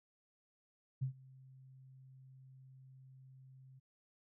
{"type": "tone with ADSR envelope", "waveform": "sine", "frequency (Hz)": 131.6, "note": "C3", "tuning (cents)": 10, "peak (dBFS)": -32, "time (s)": [1.01, 3.8], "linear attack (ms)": 17, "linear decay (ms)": 99, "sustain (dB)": -24, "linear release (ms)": 18, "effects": []}